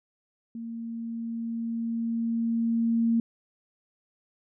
sine tone with level ramp, 230 Hz, A#3, 23 cents flat, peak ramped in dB -34 to -20 dBFS, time 0.55-3.2 s, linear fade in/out 2 ms, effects none

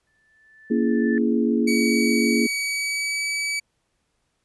sine tone with exponential growth, 1757 Hz, A6, 3 cents flat, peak -27 dBFS, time 0.07-1.18 s, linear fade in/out 1 ms, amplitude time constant 240 ms
sine chord, A# half-diminished seventh, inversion none, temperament just, 233.1 / 279.7 / 335.6 / 419.5 Hz, A#3 / C#4 / E4 / G#4, 0 / +16 / +31 / +17 cents, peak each -20 / -25 / -25 / -26 dBFS, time 0.7-2.47 s, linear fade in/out 10 ms
sawtooth tone with pitch glide, 2267 to 2289 Hz, C#7 to D7, +38 to -45 cents, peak -20 dBFS, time 1.67-3.6 s, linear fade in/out 10 ms, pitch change +17 cents, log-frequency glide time 2.58-3.23 s
effects pink hiss -72 dBFS RMS until 4.44 s + resampled to 24000 Hz

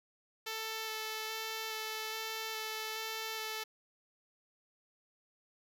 5% pulse tone with vibrato, 440 Hz, A4, in tune, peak -26 dBFS, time 0.46-3.64 s, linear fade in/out 10 ms, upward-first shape square, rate 1.2 Hz, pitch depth 9 cents each way, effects none

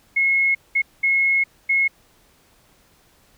sine tone bursts at uneven times, 2171 Hz, C#7, 37 cents flat, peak -15 dBFS, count 4, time 0.16-0.55 / 0.75-0.82 / 1.03-1.44 / 1.69-1.88 s, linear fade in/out 10 ms, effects pink hiss -57 dBFS RMS until 3.37 s

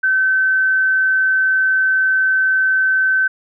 sine tone, 1534 Hz, G6, 38 cents flat, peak -12 dBFS, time 0.03-3.28 s, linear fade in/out 10 ms, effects none

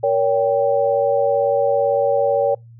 sine chord, G diminished, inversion first, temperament equal with one note detuned, 466.2 / 564.1 / 784 Hz, Bb4 / Db5 / G5, 0 / +30 / 0 cents, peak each -20 / -16 / -22 dBFS, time 0.03-2.55 s, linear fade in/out 10 ms, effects noise-tail reverb RT60 0.2 s tail -26 dB re dry + added 116 Hz sine -40 dBFS peak until 2.79 s

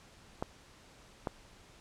clicks, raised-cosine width 1 ms, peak -19 dBFS, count 2, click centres 0.425 / 1.272 s, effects pink hiss -58 dBFS RMS until 1.8 s + low-pass 8000 Hz 12 dB/octave

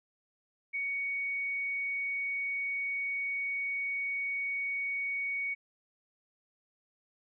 sine tone, 2235 Hz, C#7, 14 cents sharp, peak -31 dBFS, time 0.73-5.55 s, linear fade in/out 20 ms, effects none

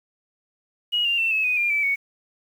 sine tone with pitch steps, 2897 / 2790 / 2687 / 2588 / 2493 / 2401 / 2313 / 2227 Hz, F#7 / F7 / E7 / E7 / D#7 / D7 / D7 / C#7, -37 / -2 / +33 / -32 / +3 / +38 / -27 / +7 cents, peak -19 dBFS, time 0.92-1.96 s, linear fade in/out 20 ms, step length 130 ms, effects 8-bit

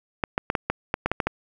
clicks, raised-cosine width 0.5 ms, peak -7 dBFS, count 10, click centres 0.238 / 0.379 / 0.501 / 0.552 / 0.7 / 0.941 / 1.06 / 1.116 / 1.202 / 1.27 s, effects 8-bit

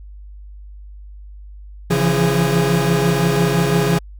40% pulse tone cluster, 138.3 / 166.8 / 172.7 / 412.3 Hz, C#3 / E3 / F3 / G#4, -4 / +21 / -19 / -13 cents, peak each -19 dBFS, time 1.9-3.99 s, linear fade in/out 10 ms, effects added 50 Hz sine -34 dBFS peak until 4.19 s

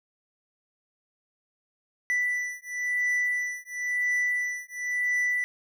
triangle beating tone pair, 1975.5 / 1976.47 Hz, B6 / B6, 0 / +1 cents, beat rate 0.97 Hz, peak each -27 dBFS, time 2.1-5.44 s, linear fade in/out 0 ms, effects none

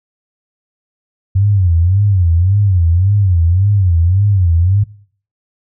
sine tone with vibrato, 92.5 Hz, F#2, in tune, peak -8 dBFS, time 1.35-4.84 s, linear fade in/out 10 ms, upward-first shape sine, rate 1.8 Hz, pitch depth 190 cents each way, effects noise-tail reverb RT60 0.5 s tail -20 dB re dry

